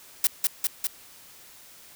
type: noise with echo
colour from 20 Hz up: blue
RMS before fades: -20 dBFS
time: 0.24-0.27 s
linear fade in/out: 2 ms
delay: 200 ms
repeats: 3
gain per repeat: -2 dB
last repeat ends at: 0.87 s
effects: white hiss -50 dBFS RMS until 1.95 s